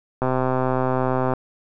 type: click train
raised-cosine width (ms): 1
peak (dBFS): -8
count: 145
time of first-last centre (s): 0.22-1.336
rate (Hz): 129
effects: none